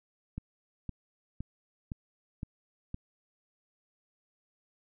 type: click train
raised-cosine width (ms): 5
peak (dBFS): -24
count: 6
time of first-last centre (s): 0.38-2.944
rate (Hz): 1.95
effects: none